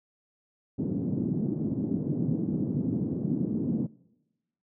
white band-pass noise, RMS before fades -29 dBFS, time 0.78-3.87 s, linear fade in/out 10 ms, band 130 to 280 Hz, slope 24 dB/octave, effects noise-tail reverb RT60 1.0 s tail -23 dB re dry

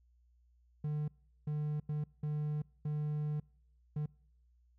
triangle tone bursts at uneven times, 150 Hz, D3, 37 cents sharp, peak -31 dBFS, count 6, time 0.84-1.08 / 1.47-1.8 / 1.89-2.04 / 2.23-2.62 / 2.85-3.4 / 3.96-4.06 s, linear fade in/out 5 ms, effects noise-tail reverb RT60 0.7 s tail -26 dB re dry + added 60 Hz sine -65 dBFS peak until 4.78 s

